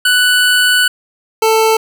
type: tone pair in turn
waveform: 25% pulse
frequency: 1486 / 442.9 Hz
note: F#6 / A4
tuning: +7 / +11 cents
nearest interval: octave + major sixth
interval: 2096 cents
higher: first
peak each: -5 dBFS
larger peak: neither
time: 0.05-0.88 / 1.42-1.77 s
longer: first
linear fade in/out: 5 ms
effects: none